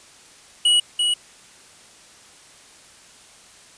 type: tone with echo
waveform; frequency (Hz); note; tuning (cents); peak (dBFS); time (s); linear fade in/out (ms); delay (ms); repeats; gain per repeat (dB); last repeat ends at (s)
square; 2920; F#7; -24; -14; 0.65-0.8; 5; 340; 1; -4; 1.14
effects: white hiss -48 dBFS RMS until 3.77 s + resampled to 22050 Hz